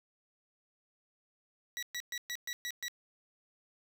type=tone bursts; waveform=20% pulse; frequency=1939 Hz; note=B6; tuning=32 cents flat; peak=-31 dBFS; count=7; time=1.77-2.882 s; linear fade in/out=0 ms; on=56 ms; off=120 ms; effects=none